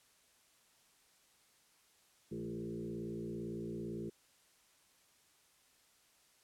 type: tone with frequency modulation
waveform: sine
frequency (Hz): 277.2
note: C#4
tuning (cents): 0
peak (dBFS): -39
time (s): 2.31-4.1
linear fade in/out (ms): 10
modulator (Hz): 57.8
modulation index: 2.5
effects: white hiss -69 dBFS RMS until 6.43 s + low-pass 11000 Hz 12 dB/octave